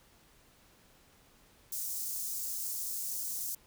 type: high-pass noise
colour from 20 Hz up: white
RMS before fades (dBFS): -37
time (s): 1.72-3.55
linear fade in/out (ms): 5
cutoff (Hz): 5800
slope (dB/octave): 24
effects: pink hiss -63 dBFS RMS until 3.66 s